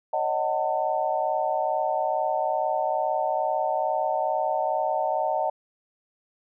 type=chord; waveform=sine; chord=D# half-diminished seventh; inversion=third; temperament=just; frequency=560 / 622.3 / 746.7 / 896 Hz; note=C#5 / D#5 / F#5 / A5; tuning=+18 / 0 / +16 / +31 cents; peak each=-32 / -27 / -27 / -28 dBFS; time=0.13-5.5 s; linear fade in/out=5 ms; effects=none